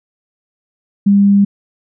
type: tone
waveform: sine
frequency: 200.4 Hz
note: G3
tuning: 38 cents sharp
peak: -6 dBFS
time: 1.06-1.45 s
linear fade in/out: 10 ms
effects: none